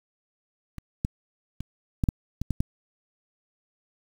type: clicks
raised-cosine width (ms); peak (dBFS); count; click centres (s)
5; -25 / -13 / -21 / -11 / -8 / -16 / -13 / -11; 8; 0.783 / 1.049 / 1.606 / 2.038 / 2.088 / 2.416 / 2.507 / 2.605
effects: 7-bit